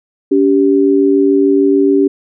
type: tone pair together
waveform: sine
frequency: 283.6 / 390.5 Hz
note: C#4 / G4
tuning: +40 / -7 cents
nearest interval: tritone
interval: 553 cents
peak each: -10 dBFS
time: 0.31-2.08 s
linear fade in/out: 10 ms
effects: none